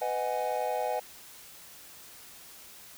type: chord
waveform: triangle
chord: G# minor seventh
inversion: first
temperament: equal with one note detuned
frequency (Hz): 501.1 / 622.3 / 740 / 830.6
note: B4 / D#5 / F#5 / G#5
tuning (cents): +25 / 0 / 0 / 0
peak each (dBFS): -32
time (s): 0.01-1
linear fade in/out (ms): 10
effects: white hiss -50 dBFS RMS until 2.97 s